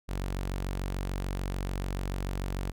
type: tone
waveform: sawtooth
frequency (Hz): 46.82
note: F#1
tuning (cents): +21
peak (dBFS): -27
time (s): 0.08-2.72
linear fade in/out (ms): 20
effects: none